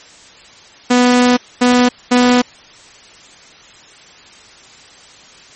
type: tone bursts at uneven times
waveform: sawtooth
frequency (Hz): 246.9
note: B3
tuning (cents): 0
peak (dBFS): -4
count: 3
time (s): 0.9-1.37 / 1.61-1.89 / 2.11-2.42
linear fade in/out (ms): 10
effects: white hiss -41 dBFS RMS until 5.55 s + MP3 32 kbps